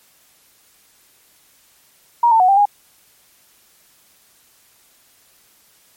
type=tone with pitch steps; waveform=sine; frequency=946 / 895 / 737 / 788 / 820 Hz; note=A#5 / A5 / F#5 / G5 / G#5; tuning=+25 / +29 / -7 / +9 / -22 cents; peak=-9 dBFS; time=2.23-2.655 s; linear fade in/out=5 ms; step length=85 ms; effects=white hiss -54 dBFS RMS until 5.96 s + MP3 64 kbps